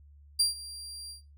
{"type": "tone with ADSR envelope", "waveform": "30% pulse", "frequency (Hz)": 4745, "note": "D8", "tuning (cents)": 17, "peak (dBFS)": -18, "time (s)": [0.39, 1.22], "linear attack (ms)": 11, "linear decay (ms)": 140, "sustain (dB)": -19, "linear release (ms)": 120, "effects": ["noise-tail reverb RT60 0.2 s tail -18 dB re dry", "added 72 Hz sine -52 dBFS peak until 1.37 s"]}